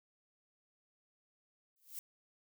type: noise with exponential growth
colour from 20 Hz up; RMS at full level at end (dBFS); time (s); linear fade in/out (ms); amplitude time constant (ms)
violet; -41; 1.76-1.99; 0; 48
effects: none